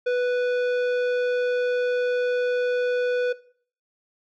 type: tone with tanh clipping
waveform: sine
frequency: 493.9 Hz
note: B4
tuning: in tune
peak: -22 dBFS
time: 0.06-3.33 s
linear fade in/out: 10 ms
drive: 13 dB
effects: noise-tail reverb RT60 0.5 s tail -19 dB re dry